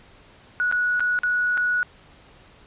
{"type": "tone with dropouts", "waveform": "sine", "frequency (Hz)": 1465, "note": "F#6", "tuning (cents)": -18, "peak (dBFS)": -19, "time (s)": [0.6, 1.83], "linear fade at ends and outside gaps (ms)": 0, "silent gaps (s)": [[0.714, 0.724], [0.996, 1.005], [1.189, 1.234], [1.573, 1.577]], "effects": ["pink hiss -51 dBFS RMS until 2.66 s", "resampled to 8000 Hz"]}